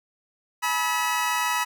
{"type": "tone cluster", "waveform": "25% pulse", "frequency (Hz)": [849, 975, 1284], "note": ["G#5", "B5", "E6"], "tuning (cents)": [38, -23, -46], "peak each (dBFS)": [-28, -21, -24], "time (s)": [0.62, 1.65], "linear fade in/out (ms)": 20, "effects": []}